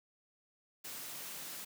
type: high-pass noise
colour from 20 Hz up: white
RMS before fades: -45 dBFS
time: 0.84-1.65 s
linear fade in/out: 10 ms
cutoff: 110 Hz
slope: 48 dB/octave
effects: none